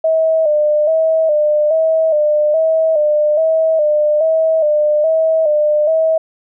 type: tone with vibrato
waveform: sine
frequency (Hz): 621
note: D#5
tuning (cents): -3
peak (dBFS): -10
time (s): 0.04-6.18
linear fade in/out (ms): 5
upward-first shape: square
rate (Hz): 1.2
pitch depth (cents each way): 58
effects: none